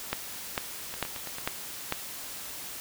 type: two click trains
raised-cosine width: 0.3 ms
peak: -11 / -21 dBFS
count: 5 / 5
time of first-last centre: 0.13-1.924 / 0.94-1.384 s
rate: 2.23 / 9.01 Hz
effects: white hiss -40 dBFS RMS until 2.8 s